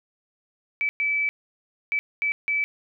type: tone bursts at uneven times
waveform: sine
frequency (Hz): 2305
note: D7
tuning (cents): -33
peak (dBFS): -21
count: 5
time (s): 0.81-0.89 / 1-1.29 / 1.92-1.99 / 2.22-2.32 / 2.48-2.64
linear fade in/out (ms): 0
effects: none